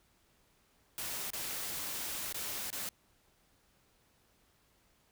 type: noise with dropouts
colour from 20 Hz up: white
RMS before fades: -39 dBFS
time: 0.98-2.89 s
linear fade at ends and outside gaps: 1 ms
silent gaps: 1.304-1.333 / 2.326-2.344 / 2.703-2.728 s
effects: pink hiss -70 dBFS RMS until 5.11 s